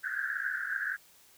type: band-pass noise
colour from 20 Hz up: pink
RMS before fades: -34 dBFS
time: 0.03-0.97 s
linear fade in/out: 20 ms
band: 1500 to 1700 Hz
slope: 96 dB/octave
effects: white hiss -60 dBFS RMS until 1.37 s